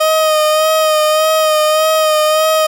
30% pulse tone with vibrato, 622.3 Hz, D#5, in tune, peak -7 dBFS, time 0-2.67 s, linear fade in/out 10 ms, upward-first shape sine, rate 1.7 Hz, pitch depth 28 cents each way, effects none

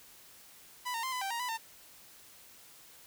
sawtooth tone with pitch steps, 992 / 918 / 1043 / 1004 / 781 / 936 / 993 / 905 Hz, B5 / A#5 / C6 / B5 / G5 / A#5 / B5 / A5, +7 / -27 / -6 / +28 / -7 / +7 / +9 / +48 cents, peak -30 dBFS, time 0.85-1.578 s, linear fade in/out 20 ms, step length 91 ms, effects white hiss -56 dBFS RMS until 3.06 s

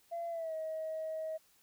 sine tone with pitch glide, 680 to 634.5 Hz, F5 to D#5, -46 to +34 cents, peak -35 dBFS, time 0.11-1.38 s, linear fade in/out 20 ms, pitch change -120 cents, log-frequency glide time 0.29-0.54 s, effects tanh soft clip ceiling -32 dBFS + white hiss -68 dBFS RMS until 1.62 s

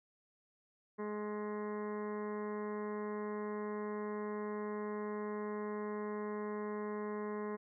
harmonic tone with a mistuned harmonic, 210 Hz, G#3, 19 cents sharp, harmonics 1 / 2 / 3 / 4 / 5 / 6 / 7 / 8 / 9 / 10, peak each -42 / -40 / -52 / -53 / -47 / -59 / -59 / -59 / -56 / -62 dBFS, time 0.98-7.57 s, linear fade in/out 20 ms, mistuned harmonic 7, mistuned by -18 cents, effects none

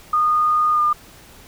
sine tone with pitch glide, 1227 to 1206.6 Hz, D#6 to D6, -25 to +46 cents, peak -14 dBFS, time 0.13-0.93 s, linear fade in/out 5 ms, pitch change -29 cents, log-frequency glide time 0.72-0.81 s, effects pink hiss -45 dBFS RMS until 1.47 s

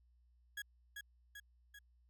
35% pulse tone with echo, 1661.2 Hz, G#6, in tune, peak -40 dBFS, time 0.57-0.62 s, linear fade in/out 5 ms, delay 390 ms, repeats 3, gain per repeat -4 dB, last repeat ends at 1.79 s, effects added 60 Hz sine -67 dBFS peak until 2.09 s

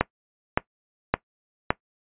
click train, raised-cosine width 0.5 ms, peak -3 dBFS, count 4, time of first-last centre 0.01-1.705 s, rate 1.77 Hz, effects noise-tail reverb RT60 0.1 s tail -20 dB re dry + resampled to 8000 Hz

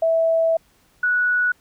sine tone pair in turn, 655 / 1470.4 Hz, E5 / F#6, -11 / -11 cents, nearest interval octave + major second, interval 1400 cents, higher second, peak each -15 / -16 dBFS, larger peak first, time 0.02-0.57 / 1.03-1.52 s, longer first, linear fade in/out 5 ms, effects pink hiss -59 dBFS RMS until 1.6 s

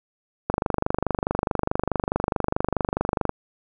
click train, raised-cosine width 1 ms, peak -7 dBFS, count 70, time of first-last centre 0.5-3.294 s, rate 24.7 Hz, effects none

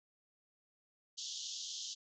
white band-pass noise, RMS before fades -44 dBFS, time 1.17-1.95 s, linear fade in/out 20 ms, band 3000 to 6900 Hz, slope 96 dB/octave, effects none

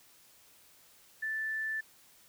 sine tone, 1760 Hz, A6, in tune, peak -32 dBFS, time 1.22-1.81 s, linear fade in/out 10 ms, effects white hiss -61 dBFS RMS until 2.28 s

